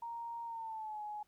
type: tone with pitch glide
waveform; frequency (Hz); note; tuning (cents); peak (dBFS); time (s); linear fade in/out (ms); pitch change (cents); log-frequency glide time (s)
sine; 932.3 to 840.2; A#5 to G#5; 0 to +20; -40; 0.02-1.23; 5; -180; 0.45-1.02
effects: pink hiss -75 dBFS RMS until 1.27 s